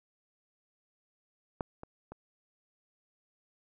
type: clicks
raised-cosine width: 1 ms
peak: -18 / -29 / -30 dBFS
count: 3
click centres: 1.608 / 1.834 / 2.12 s
effects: none